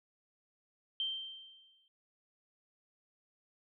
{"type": "tone with exponential decay", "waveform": "sine", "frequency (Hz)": 3136, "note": "G7", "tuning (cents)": 0, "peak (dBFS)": -31, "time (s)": [1, 1.88], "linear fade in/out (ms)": 1, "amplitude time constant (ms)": 190, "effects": ["noise-tail reverb RT60 0.8 s tail -24 dB re dry"]}